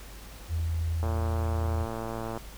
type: tone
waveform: sine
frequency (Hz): 82.41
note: E2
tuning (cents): 0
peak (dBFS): -26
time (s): 0.48-1.87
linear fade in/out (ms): 50
type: click train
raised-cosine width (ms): 1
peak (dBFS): -21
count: 153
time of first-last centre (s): 1.03-2.375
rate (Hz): 113
effects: added 50 Hz sine -44 dBFS peak until 2.57 s + pink hiss -48 dBFS RMS until 2.57 s